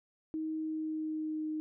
sine tone with pitch glide, 315 to 309.8 Hz, D#4 to D#4, +21 to -7 cents, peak -33 dBFS, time 0.34-1.6 s, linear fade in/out 0 ms, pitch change -28 cents, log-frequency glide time 0.55-1.48 s, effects none

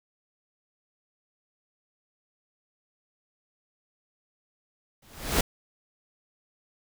pink noise with exponential growth, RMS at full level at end -20 dBFS, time 5.02-5.41 s, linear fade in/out 5 ms, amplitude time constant 84 ms, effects none

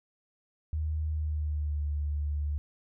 sine tone with pitch glide, 77.5 to 73.57 Hz, D#2 to D2, -6 to +4 cents, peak -28 dBFS, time 0.73-2.58 s, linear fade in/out 0 ms, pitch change -90 cents, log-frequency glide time 1.1-1.83 s, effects none

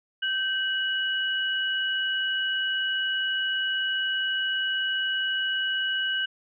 sine tone pair together, 1553 / 2932 Hz, G6 / F#7, -17 / -16 cents, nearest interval major seventh, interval 1101 cents, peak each -27 dBFS, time 0.22-6.26 s, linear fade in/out 10 ms, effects none

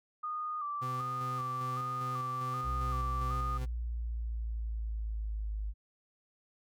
sine tone with vibrato, 1198 Hz, D6, 34 cents sharp, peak -34 dBFS, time 0.23-3.58 s, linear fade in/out 10 ms, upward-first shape square, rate 1.3 Hz, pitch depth 45 cents each way
40% pulse tone with tremolo, 127.3 Hz, C3, 47 cents flat, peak -37 dBFS, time 0.81-3.66 s, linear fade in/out 20 ms, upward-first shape square, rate 2.5 Hz, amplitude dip 30%
sine exponential sweep, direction down, 63.1 to 51.8 Hz, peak -33 dBFS, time 2.63-5.74 s, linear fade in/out 50 ms
effects none

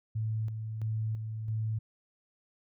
sine tone with tremolo, 109.9 Hz, A2, 2 cents flat, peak -29 dBFS, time 0.15-1.79 s, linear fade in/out 10 ms, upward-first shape square, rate 1.5 Hz, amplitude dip 45%, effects none

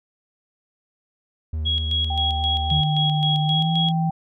triangle tone with vibrato, 78.1 Hz, D#2, 7 cents sharp, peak -21 dBFS, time 1.53-2.81 s, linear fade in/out 5 ms, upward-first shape triangle, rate 8.1 Hz, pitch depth 26 cents each way
sine tone with tremolo, 3314 Hz, G#7, 4 cents flat, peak -20 dBFS, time 1.65-3.92 s, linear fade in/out 20 ms, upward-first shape square, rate 3.8 Hz, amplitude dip 60%
sine tone, 781 Hz, G5, 7 cents flat, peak -26 dBFS, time 2.1-4.11 s, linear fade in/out 5 ms
sine tone with pitch glide, 151.2 to 163.94 Hz, D#3 to E3, -49 to -9 cents, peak -19 dBFS, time 2.71-4.1 s, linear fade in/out 5 ms, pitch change +140 cents, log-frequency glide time 3.44-3.72 s
effects none

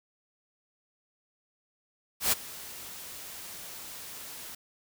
white noise with ADSR envelope, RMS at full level -23 dBFS, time 2.2-4.55 s, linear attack 120 ms, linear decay 22 ms, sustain -20 dB, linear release 4 ms, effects none

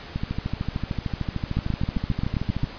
two click trains, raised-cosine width 5 ms, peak -11 / -13 dBFS, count 9 / 34, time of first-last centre 1.57-2.634 / 0.16-2.641 s, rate 7.52 / 13.3 Hz, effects pink hiss -40 dBFS RMS until 2.78 s + resampled to 11025 Hz

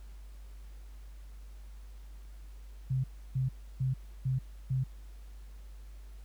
sine tone bursts, 130.81 Hz, C3, in tune, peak -27 dBFS, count 5, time 2.9-4.84 s, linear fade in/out 10 ms, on 140 ms, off 310 ms, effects added 50 Hz sine -45 dBFS peak until 6.24 s + pink hiss -64 dBFS RMS until 6.24 s

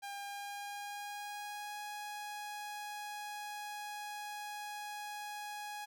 sawtooth tone with pitch glide, 803 to 831.8 Hz, G5 to G#5, +41 to +2 cents, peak -38 dBFS, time 0.02-5.86 s, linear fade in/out 20 ms, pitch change +61 cents, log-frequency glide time 0.14-1.79 s, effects 12-bit

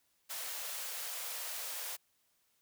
white high-pass noise, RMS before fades -41 dBFS, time 0.29-1.97 s, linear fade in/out 20 ms, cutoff 460 Hz, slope 96 dB/octave, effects white hiss -75 dBFS RMS until 2.61 s

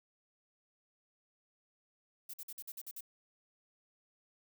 violet noise bursts, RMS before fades -45 dBFS, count 8, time 2.29-3.008 s, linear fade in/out 5 ms, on 46 ms, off 50 ms, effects none

